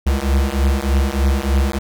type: beating tone pair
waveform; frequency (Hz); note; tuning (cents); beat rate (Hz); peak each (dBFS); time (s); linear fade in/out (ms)
square; 66.6 / 69.9; C2 / C#2; +31 / +15; 3.3; -18; 0.06-1.79; 10
effects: none